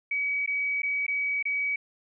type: tone with dropouts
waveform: sine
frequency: 2271 Hz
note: C#7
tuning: 41 cents sharp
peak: -25 dBFS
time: 0.11-1.76 s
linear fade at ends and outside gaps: 5 ms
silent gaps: 0.462-0.475 / 0.82-0.831 / 1.066-1.08 / 1.427-1.453 s
effects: none